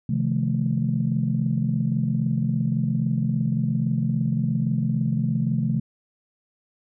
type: chord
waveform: sine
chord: F dominant seventh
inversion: second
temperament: just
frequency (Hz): 130.96 / 157.15 / 174.61 / 218.3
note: C3 / Eb3 / F3 / A3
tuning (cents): +2 / +18 / 0 / -13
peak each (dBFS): -24 / -26 / -28 / -25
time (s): 0.09-5.8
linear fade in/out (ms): 5
effects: tanh soft clip ceiling -10 dBFS